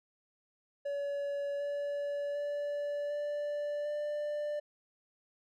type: tone with pitch steps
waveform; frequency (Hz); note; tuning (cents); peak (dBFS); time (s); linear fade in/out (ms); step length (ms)
triangle; 568 / 573.9 / 579.9 / 586 / 592.1; C#5 / D5 / D5 / D5 / D5; +42 / -40 / -22 / -4 / +14; -31; 0.85-4.6; 10; 750
effects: none